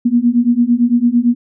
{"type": "beating tone pair", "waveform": "sine", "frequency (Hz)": [234.8, 243.7], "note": ["A#3", "B3"], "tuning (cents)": [13, -23], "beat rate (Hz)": 8.9, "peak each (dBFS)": [-13, -12], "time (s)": [0.05, 1.35], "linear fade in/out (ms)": 10, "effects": []}